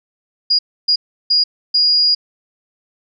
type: tone bursts at uneven times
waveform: sine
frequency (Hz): 4870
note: D#8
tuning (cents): -38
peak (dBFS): -10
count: 4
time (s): 0.5-0.59 / 0.88-0.96 / 1.3-1.44 / 1.74-2.15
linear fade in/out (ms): 10
effects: none